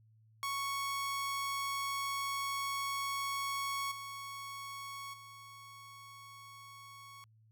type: tone with level steps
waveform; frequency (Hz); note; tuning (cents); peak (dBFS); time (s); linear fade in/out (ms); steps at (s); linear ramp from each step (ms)
sawtooth; 1108.7; C#6; 0; -31 / -39 / -47; 0.43-7.24; 0; 3.91 / 5.13; 10
effects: added 110 Hz sine -62 dBFS peak until 7.51 s

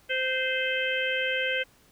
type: harmonic tone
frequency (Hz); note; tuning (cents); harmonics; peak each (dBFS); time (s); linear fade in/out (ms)
519; C5; -14; 1 / 3 / 4 / 5 / 6; -31 / -30 / -32 / -32 / -33; 0.09-1.64; 20
effects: pink hiss -60 dBFS RMS until 1.91 s

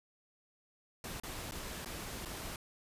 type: noise with dropouts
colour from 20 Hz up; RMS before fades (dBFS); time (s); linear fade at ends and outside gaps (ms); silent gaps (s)
pink; -43; 1.04-2.56; 2; 1.2-1.234 / 1.511-1.52 / 1.848-1.858 / 2.251-2.256
effects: resampled to 32000 Hz

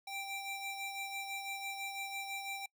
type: ring-modulated tone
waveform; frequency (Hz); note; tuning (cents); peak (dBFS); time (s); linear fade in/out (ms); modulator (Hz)
30% pulse; 1568; G6; 0; -34; 0.07-2.66; 5; 781
effects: noise-tail reverb RT60 0.1 s tail -25 dB re dry

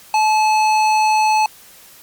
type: tone with hard clipping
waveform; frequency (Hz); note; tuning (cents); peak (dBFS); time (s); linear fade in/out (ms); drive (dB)
sine; 863; A5; -34; -14; 0.14-1.46; 2; 14
effects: white hiss -44 dBFS RMS until 2.02 s + Opus 48 kbps

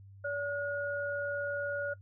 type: tone pair together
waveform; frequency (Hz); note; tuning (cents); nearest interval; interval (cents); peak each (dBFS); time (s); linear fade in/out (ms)
sine; 572 / 1440.4; D5 / F#6; -46 / -47; octave + major third; 1599; -34 / -35; 0.24-1.94; 10
effects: noise-tail reverb RT60 0.1 s tail -20 dB re dry + added 98 Hz sine -50 dBFS peak until 2.01 s

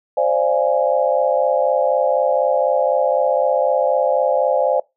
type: chord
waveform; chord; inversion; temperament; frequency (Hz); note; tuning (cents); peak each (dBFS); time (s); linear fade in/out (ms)
sine; D half-diminished seventh; third; equal with one note detuned; 523.3 / 587.3 / 682.9 / 830.6; C5 / D5 / F5 / Ab5; 0 / 0 / -39 / 0; -18 / -18 / -22 / -22; 0.17-4.8; 5
effects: noise-tail reverb RT60 0.2 s tail -23 dB re dry

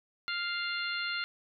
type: harmonic tone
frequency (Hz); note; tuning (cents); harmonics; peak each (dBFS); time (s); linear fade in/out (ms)
698.5; F5; 0; 2 / 3 / 4 / 5 / 6; -35 / -38 / -39 / -43 / -39; 0.28-1.24; 0
effects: none

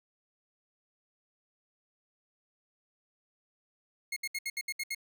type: tone bursts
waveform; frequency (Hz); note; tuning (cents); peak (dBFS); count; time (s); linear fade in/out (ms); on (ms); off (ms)
sawtooth; 2157; C#7; -48; -29; 8; 4.12-4.948; 5; 44; 68
effects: none

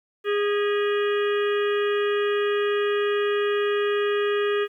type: harmonic tone with a mistuned harmonic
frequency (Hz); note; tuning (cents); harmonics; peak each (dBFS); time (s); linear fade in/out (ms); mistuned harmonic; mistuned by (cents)
411.2; G#4; -17; 1 / 3 / 4 / 5 / 6 / 7 / 8; -21 / -31 / -33 / -35 / -37 / -38 / -39; 0.24-4.68; 50; 5; -120
effects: 10-bit

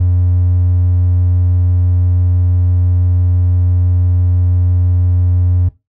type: tone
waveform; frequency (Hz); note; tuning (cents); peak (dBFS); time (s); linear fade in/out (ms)
triangle; 89.4; F2; +41; -6; 0-5.69; 10
effects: noise-tail reverb RT60 0.2 s tail -17 dB re dry + tanh soft clip ceiling -3 dBFS

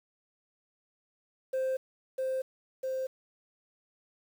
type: tone with echo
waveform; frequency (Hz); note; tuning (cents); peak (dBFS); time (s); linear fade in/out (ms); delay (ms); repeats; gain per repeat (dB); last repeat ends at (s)
sine; 523.3; C5; 0; -25; 1.53-1.77; 10; 650; 2; -2; 3.07
effects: tanh soft clip ceiling -27 dBFS + 9-bit

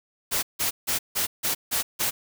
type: noise bursts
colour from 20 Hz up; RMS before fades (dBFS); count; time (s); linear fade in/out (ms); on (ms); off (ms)
white; -25; 7; 0.31-2.11; 20; 120; 160
effects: none

